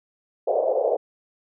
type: band-pass noise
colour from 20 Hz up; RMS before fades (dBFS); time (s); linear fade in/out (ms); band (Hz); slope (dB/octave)
pink; -22; 0.47-0.97; 10; 460 to 670; 48
effects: none